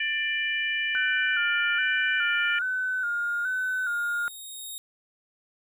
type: harmonic tone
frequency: 592 Hz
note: D5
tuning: 14 cents sharp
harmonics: 3 / 4 / 5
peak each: -28 / -29 / -32 dBFS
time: 0-2.59 s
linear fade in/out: 5 ms
type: tone with vibrato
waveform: sine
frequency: 1463 Hz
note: F#6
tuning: 20 cents flat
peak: -25 dBFS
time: 0.95-4.28 s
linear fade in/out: 0 ms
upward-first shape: square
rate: 1.2 Hz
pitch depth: 56 cents each way
type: tone with exponential growth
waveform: 10% pulse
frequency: 3729 Hz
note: A#7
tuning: in tune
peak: -27 dBFS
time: 1.51-4.78 s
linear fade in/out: 0 ms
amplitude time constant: 710 ms
effects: none